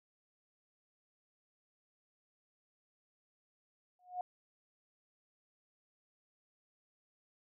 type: tone with exponential growth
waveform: sine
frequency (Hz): 724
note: F#5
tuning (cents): -38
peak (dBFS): -32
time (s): 3.99-4.21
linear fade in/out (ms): 2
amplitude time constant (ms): 46
effects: none